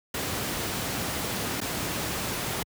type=noise with dropouts; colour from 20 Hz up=pink; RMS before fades=-30 dBFS; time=0.14-2.63 s; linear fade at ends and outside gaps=5 ms; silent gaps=1.605-1.613 s; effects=high-pass 80 Hz 12 dB/octave